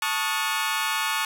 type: chord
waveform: 20% pulse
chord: D# half-diminished seventh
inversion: second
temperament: equal with one note detuned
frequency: 880 / 1108.7 / 1244.5 / 1446.2 Hz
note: A5 / C#6 / D#6 / F#6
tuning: 0 / 0 / 0 / -40 cents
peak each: -24 / -24 / -26 / -25 dBFS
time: 0.02-1.25 s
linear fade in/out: 2 ms
effects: none